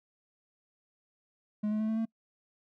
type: tone with pitch steps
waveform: triangle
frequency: 210.7 / 214.1 / 217.6 / 221.2 / 224.8 Hz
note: G#3 / A3 / A3 / A3 / A3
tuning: +25 / -47 / -19 / +9 / +37 cents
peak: -26 dBFS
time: 1.63-2.055 s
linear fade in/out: 10 ms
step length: 85 ms
effects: noise-tail reverb RT60 0.1 s tail -26 dB re dry